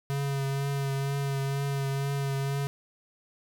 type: tone with vibrato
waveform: square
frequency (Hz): 138.5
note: C#3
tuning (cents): -1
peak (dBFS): -28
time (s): 0.1-2.67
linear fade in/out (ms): 0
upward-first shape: triangle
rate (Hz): 2.1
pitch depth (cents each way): 25
effects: none

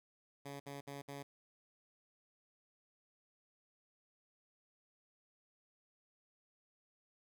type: tone bursts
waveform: 10% pulse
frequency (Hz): 140.8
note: C#3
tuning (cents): +27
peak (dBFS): -37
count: 4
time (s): 0.45-1.23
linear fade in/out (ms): 10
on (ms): 150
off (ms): 60
effects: none

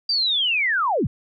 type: linear sweep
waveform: sine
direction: down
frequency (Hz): 4767 to 69.3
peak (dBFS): -18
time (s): 0.09-1.07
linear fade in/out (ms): 5
effects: none

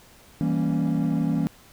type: chord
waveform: triangle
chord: E diminished seventh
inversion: none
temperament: equal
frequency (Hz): 164.81 / 196 / 233.1 / 277.2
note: E3 / G3 / Bb3 / Db4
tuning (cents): 0 / 0 / 0 / 0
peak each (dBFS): -22 / -26 / -24 / -24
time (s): 0.41-1.47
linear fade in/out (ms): 0
effects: tanh soft clip ceiling -14 dBFS + pink hiss -52 dBFS RMS until 1.72 s

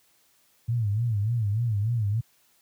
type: tone with vibrato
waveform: sine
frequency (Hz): 110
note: A2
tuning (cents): 0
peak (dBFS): -22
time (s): 0.68-2.21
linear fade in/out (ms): 10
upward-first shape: sine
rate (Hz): 3.4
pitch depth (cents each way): 160
effects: white hiss -64 dBFS RMS until 2.61 s + high-pass 60 Hz 12 dB/octave

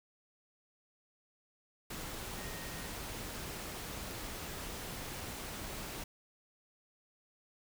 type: tone in noise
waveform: sine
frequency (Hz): 1864.7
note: A#6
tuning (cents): 0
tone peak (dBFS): -52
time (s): 2.37-2.87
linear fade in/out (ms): 5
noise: pink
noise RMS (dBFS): -43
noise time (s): 1.9-6.04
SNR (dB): -12
effects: none

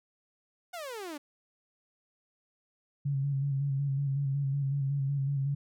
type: exponential sweep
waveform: sawtooth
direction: down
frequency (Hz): 740 to 279.5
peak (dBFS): -34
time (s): 0.73-1.18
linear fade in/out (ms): 10
type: tone with vibrato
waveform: sine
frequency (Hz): 138.8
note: C#3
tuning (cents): +3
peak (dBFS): -27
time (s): 3.05-5.55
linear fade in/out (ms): 10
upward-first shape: square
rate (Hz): 5.4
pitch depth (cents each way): 34
effects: none

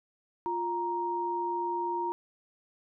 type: tone pair together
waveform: sine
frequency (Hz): 350.1 / 935.8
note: F4 / A#5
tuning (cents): +4 / +6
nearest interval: octave + perfect fourth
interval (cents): 1702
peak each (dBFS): -34 / -30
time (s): 0.46-2.12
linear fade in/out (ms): 0
effects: none

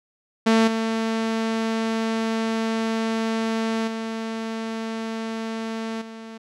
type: tone with level steps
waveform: sawtooth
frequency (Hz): 224.2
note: A3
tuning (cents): +33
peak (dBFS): -11 / -18 / -23 / -32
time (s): 0.46-6.38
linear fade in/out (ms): 10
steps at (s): 0.67 / 3.87 / 6.01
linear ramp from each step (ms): 10
effects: low-pass 6000 Hz 12 dB/octave

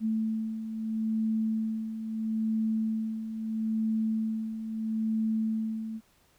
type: beating tone pair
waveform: sine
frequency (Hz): 220 / 220.76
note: A3 / A3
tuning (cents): 0 / +6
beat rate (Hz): 0.76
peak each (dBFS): -35 / -28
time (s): 0-6.01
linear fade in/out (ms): 50
effects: pink hiss -65 dBFS RMS until 6.38 s

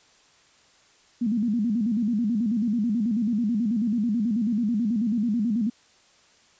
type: tone with vibrato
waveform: sine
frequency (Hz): 222.6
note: A3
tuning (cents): +20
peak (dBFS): -21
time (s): 1.21-5.7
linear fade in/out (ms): 10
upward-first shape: square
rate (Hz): 9.2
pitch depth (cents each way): 130
effects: white hiss -58 dBFS RMS until 6.59 s + resampled to 16000 Hz

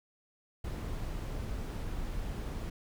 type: noise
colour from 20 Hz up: brown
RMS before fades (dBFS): -37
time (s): 0.64-2.7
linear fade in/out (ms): 5
effects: none

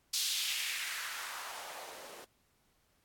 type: noise with band-pass filter sweep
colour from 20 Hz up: blue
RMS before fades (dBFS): -39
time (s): 0.13-2.25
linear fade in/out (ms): 10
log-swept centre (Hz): 4500 to 400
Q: 1.9
effects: pink hiss -73 dBFS RMS until 3.04 s + AAC 64 kbps

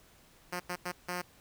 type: tone bursts at uneven times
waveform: 5% pulse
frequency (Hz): 178.4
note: F3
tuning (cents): +37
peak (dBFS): -23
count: 4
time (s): 0.52-0.6 / 0.69-0.76 / 0.85-0.92 / 1.08-1.22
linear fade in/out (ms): 10
effects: pink hiss -61 dBFS RMS until 1.4 s

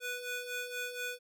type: ring-modulated tone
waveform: 20% pulse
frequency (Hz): 987.8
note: B5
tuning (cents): 0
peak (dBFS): -29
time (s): 0-1.19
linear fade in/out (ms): 50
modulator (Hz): 496
effects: none

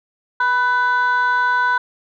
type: tone pair together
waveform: sine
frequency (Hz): 987.8 / 1499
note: B5 / F#6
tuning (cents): 0 / +22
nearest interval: perfect fifth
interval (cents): 722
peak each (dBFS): -15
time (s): 0.4-1.78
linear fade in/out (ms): 5
effects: tanh soft clip ceiling -11 dBFS

